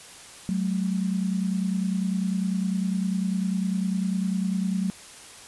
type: tone pair together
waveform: sine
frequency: 186.91 / 216.9 Hz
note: F#3 / A3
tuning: +18 / -25 cents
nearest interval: minor third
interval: 257 cents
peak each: -24 / -29 dBFS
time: 0.49-4.9 s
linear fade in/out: 0 ms
effects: white hiss -45 dBFS RMS until 5.47 s + resampled to 24000 Hz